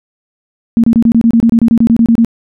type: tone bursts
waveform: sine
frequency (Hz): 230.4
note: A#3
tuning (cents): -20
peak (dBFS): -4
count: 16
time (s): 0.77-2.247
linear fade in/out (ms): 0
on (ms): 67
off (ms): 27
effects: none